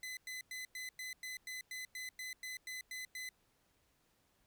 sawtooth tone bursts, 2020 Hz, B6, 39 cents sharp, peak -39 dBFS, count 14, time 0.03-3.29 s, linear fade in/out 2 ms, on 140 ms, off 100 ms, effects pink hiss -75 dBFS RMS until 4.46 s

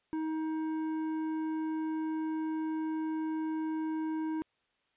sine tone with tanh clipping, 315.6 Hz, D#4, 25 cents sharp, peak -33 dBFS, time 0.13-4.42 s, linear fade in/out 0 ms, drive 10 dB, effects white hiss -75 dBFS RMS until 4.96 s + resampled to 8000 Hz

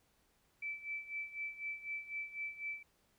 sine tone with tremolo, 2319 Hz, D7, 22 cents flat, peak -37 dBFS, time 0.62-2.83 s, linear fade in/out 5 ms, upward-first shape sine, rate 4 Hz, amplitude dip 80%, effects pink hiss -74 dBFS RMS until 3.18 s

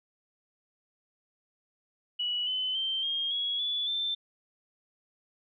sine tone with pitch steps, 2937 / 3032 / 3130 / 3231 / 3335 / 3443 / 3554 Hz, F#7 / F#7 / G7 / G#7 / G#7 / A7 / A7, -13 / +42 / -3 / -48 / +7 / -38 / +17 cents, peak -28 dBFS, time 2.19-4.15 s, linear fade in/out 10 ms, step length 280 ms, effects none

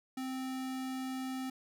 square tone, 260.8 Hz, C4, 5 cents flat, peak -37 dBFS, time 0.17-1.5 s, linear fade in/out 5 ms, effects none

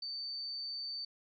sine tone, 4568 Hz, D8, 49 cents flat, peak -38 dBFS, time 0.02-1.05 s, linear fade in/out 5 ms, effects none

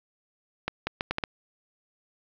accelerating click train, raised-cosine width 0.3 ms, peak -11 dBFS, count 6, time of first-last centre 0.68-1.238 s, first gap 190 ms, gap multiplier 0.73, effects low-pass 5000 Hz 12 dB/octave + 8-bit

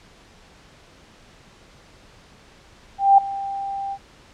sine tone with ADSR envelope, 790 Hz, G5, 13 cents sharp, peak -7 dBFS, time 2.98-3.98 s, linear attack 200 ms, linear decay 5 ms, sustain -18 dB, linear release 56 ms, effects pink hiss -50 dBFS RMS until 4.33 s + low-pass 6000 Hz 12 dB/octave

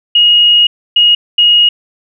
sine tone bursts at uneven times, 2878 Hz, F#7, 49 cents flat, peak -4 dBFS, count 3, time 0.15-0.67 / 0.96-1.15 / 1.38-1.69 s, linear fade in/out 5 ms, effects none

